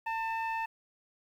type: tone cluster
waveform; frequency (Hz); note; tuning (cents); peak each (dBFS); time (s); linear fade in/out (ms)
sine; 902 / 1799 / 2631; A5 / A6 / E7; +43 / +38 / -4; -31 / -38 / -39; 0.06-0.66; 10
effects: tanh soft clip ceiling -26 dBFS + 10-bit